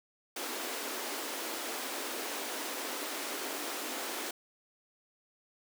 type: high-pass noise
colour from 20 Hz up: pink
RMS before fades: -38 dBFS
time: 0.36-4.31 s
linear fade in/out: 5 ms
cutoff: 260 Hz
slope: 48 dB/octave
effects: none